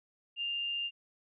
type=tone with amplitude modulation; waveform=sine; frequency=2800 Hz; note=F7; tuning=4 cents sharp; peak=-31 dBFS; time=0.36-0.91 s; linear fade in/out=50 ms; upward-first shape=sine; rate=135 Hz; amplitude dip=25%; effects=none